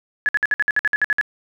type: tone bursts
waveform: sine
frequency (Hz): 1700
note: G#6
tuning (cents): +40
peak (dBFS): -14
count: 12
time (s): 0.26-1.212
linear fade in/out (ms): 0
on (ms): 28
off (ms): 56
effects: none